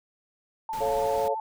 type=tone with vibrato; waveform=sine; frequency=880 Hz; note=A5; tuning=in tune; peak=-29 dBFS; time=0.69-1.4 s; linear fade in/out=2 ms; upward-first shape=sine; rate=18 Hz; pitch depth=35 cents each way
type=noise; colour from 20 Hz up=pink; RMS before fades=-41 dBFS; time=0.73-1.28 s; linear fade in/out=0 ms
type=chord; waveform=sine; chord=A augmented; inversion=none; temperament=equal; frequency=440 / 554.4 / 698.5 Hz; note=A4 / C#5 / E#5; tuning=0 / 0 / 0 cents; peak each=-29 / -27 / -30 dBFS; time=0.8-1.35 s; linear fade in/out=20 ms
effects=none